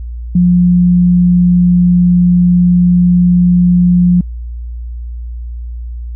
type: tone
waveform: sine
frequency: 177.4 Hz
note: F3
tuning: 27 cents sharp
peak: -5 dBFS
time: 0.35-4.21 s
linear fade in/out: 5 ms
effects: added 59 Hz sine -20 dBFS peak until 6.15 s